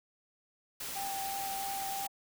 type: noise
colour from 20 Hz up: white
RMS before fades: -40 dBFS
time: 0.8-2.07 s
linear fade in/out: 5 ms
type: tone with vibrato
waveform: sine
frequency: 785 Hz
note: G5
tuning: 2 cents sharp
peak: -36 dBFS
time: 0.95-2.08 s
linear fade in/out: 20 ms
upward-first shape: triangle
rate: 3 Hz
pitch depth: 12 cents each way
effects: none